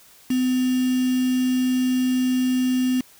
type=tone with quantisation; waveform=sine; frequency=254.4 Hz; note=C4; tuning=48 cents flat; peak=-18 dBFS; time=0.3-3.01 s; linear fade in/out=5 ms; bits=5; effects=white hiss -51 dBFS RMS until 3.19 s